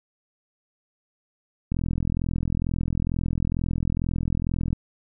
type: click train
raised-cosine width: 5 ms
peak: -13 dBFS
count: 128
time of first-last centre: 1.72-4.729 s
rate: 42.2 Hz
effects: none